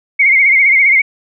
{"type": "tone with vibrato", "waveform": "sine", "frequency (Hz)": 2169, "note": "C#7", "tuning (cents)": -38, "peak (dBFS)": -6, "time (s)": [0.19, 1.02], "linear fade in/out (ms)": 10, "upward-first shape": "sine", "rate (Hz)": 15, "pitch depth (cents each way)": 74, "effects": []}